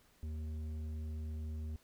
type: tone with tanh clipping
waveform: triangle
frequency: 77.78 Hz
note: D#2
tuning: in tune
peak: -40 dBFS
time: 0.23-1.76 s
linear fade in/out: 0 ms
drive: 13 dB
effects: pink hiss -68 dBFS RMS until 1.83 s